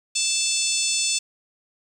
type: harmonic tone with a mistuned harmonic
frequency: 881 Hz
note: A5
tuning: 2 cents sharp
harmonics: 3 / 4 / 5 / 6 / 7 / 8 / 9 / 10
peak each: -29 / -29 / -29 / -29 / -29 / -29 / -29 / -29 dBFS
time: 0.15-1.19 s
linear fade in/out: 10 ms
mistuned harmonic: 10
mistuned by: -53 cents
effects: 8-bit